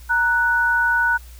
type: tone pair together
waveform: sine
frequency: 932.3 / 1480 Hz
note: A#5 / F#6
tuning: 0 / 0 cents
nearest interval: minor sixth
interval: 800 cents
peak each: -22 / -16 dBFS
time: 0.09-1.18 s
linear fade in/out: 20 ms
effects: added 60 Hz sine -38 dBFS peak until 1.39 s + white hiss -49 dBFS RMS until 1.39 s